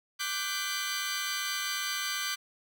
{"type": "chord", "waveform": "15% pulse", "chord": "G major seventh", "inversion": "second", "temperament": "equal with one note detuned", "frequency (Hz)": [1174.7, 1480, 1568, 2014], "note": ["D6", "F#6", "G6", "B6"], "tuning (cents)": [0, 0, 0, 33], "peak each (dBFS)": [-30, -32, -29, -31], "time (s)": [0.19, 2.36], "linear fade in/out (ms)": 20, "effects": []}